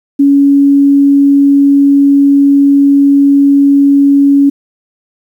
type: tone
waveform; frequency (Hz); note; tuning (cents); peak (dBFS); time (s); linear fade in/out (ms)
sine; 280.4; C#4; +20; -3; 0.19-4.5; 10
effects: 7-bit